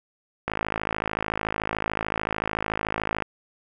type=click train; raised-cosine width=0.5 ms; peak=-10 dBFS; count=148; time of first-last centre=0.48-3.223 s; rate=53.6 Hz; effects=none